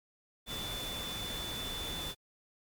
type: tone in noise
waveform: sine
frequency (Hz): 3500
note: A7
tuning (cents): -10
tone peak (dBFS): -39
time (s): 0.46-2.15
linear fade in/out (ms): 50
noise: pink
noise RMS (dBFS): -41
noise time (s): 0.46-2.15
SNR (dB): -1
effects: MP3 96 kbps